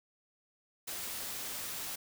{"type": "noise", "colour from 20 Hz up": "white", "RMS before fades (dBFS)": -40, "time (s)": [0.87, 1.96], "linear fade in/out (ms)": 10, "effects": []}